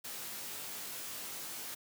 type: noise with comb filter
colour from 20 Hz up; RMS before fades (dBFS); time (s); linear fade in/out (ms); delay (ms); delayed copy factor
white; -43; 0.04-1.75; 10; 20; +0.75
effects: high-pass 100 Hz 12 dB/octave